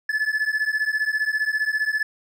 triangle beating tone pair, 1720 / 1735 Hz, A6 / A6, -40 / -25 cents, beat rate 15 Hz, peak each -22 dBFS, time 0.09-2.03 s, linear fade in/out 5 ms, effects none

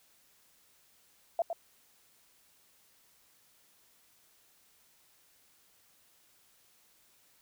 sine tone with echo, 675 Hz, E5, 41 cents sharp, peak -25 dBFS, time 1.39-1.42 s, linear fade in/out 2 ms, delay 110 ms, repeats 1, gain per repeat -7 dB, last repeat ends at 1.53 s, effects white hiss -66 dBFS RMS until 7.41 s

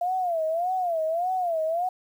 sine tone with vibrato, 688 Hz, F5, 26 cents flat, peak -23 dBFS, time 0.01-1.89 s, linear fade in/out 5 ms, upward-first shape sine, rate 1.7 Hz, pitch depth 150 cents each way, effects 9-bit

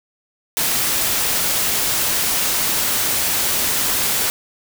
white noise, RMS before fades -19 dBFS, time 0.57-4.3 s, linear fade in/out 0 ms, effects none

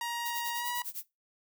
sawtooth tone with pitch glide, 944 to 967.7 Hz, A#5 to B5, +22 to -36 cents, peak -29 dBFS, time 0.01-0.82 s, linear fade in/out 2 ms, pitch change +42 cents, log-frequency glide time 0.55-0.69 s
violet noise with tremolo, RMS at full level -37 dBFS, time 0.25-1.04 s, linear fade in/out 10 ms, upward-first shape sine, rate 9.9 Hz, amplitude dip 95%
effects noise-tail reverb RT60 0.2 s tail -19 dB re dry

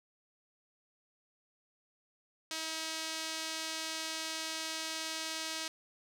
sawtooth tone with band-pass filter, 319.8 Hz, D#4, 48 cents sharp, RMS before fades -39 dBFS, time 2.51-5.68 s, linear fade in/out 2 ms, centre 5000 Hz, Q 1, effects none

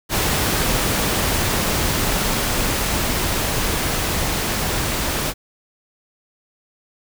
pink noise with level ramp, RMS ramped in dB -19 to -22 dBFS, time 0.09-5.34 s, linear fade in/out 50 ms, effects none

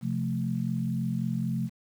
sine chord, F major, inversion second, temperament equal, 130.81 / 174.61 / 220 Hz, C3 / F3 / A3, 0 / 0 / 0 cents, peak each -31 dBFS, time 0.01-1.7 s, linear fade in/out 50 ms, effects 9-bit

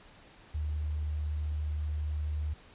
sine tone, 75.5 Hz, D2, 48 cents sharp, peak -30 dBFS, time 0.54-2.54 s, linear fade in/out 10 ms, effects pink hiss -56 dBFS RMS until 2.74 s + resampled to 8000 Hz

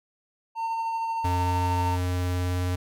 triangle tone with tremolo, 908 Hz, A#5, 46 cents flat, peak -23 dBFS, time 0.55-1.98 s, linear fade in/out 50 ms, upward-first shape sine, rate 13 Hz, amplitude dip 25%
square tone with vibrato, 89.9 Hz, F#2, 49 cents flat, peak -25 dBFS, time 1.24-2.76 s, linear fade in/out 10 ms, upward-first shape sine, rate 19 Hz, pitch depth 8 cents each way
effects none

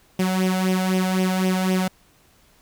sawtooth tone with flanger, 186.3 Hz, F#3, 12 cents sharp, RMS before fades -21 dBFS, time 0.19-1.88 s, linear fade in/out 5 ms, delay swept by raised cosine 0.34 to 1.44 ms, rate 3.9 Hz, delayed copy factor +0.65, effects pink hiss -57 dBFS RMS until 2.61 s

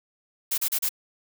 blue noise bursts, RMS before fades -25 dBFS, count 4, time 0.51-0.892 s, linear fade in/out 10 ms, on 70 ms, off 34 ms, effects none

